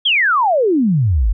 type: exponential sweep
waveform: sine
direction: down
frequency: 3403 to 44 Hz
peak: -11 dBFS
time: 0.05-1.33 s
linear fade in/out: 10 ms
effects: none